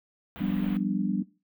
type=band-stop noise; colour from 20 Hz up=pink; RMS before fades=-42 dBFS; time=0.36-0.77 s; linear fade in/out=0 ms; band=3500 to 15000 Hz; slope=48 dB/octave
type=chord; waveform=sine; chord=G dominant seventh; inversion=third; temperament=equal with one note detuned; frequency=174.61 / 196 / 245 / 293.7 Hz; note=F3 / G3 / B3 / D4; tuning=0 / 0 / -14 / 0 cents; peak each=-33 / -28 / -32 / -32 dBFS; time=0.4-1.23 s; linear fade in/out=10 ms
effects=noise-tail reverb RT60 0.3 s tail -18 dB re dry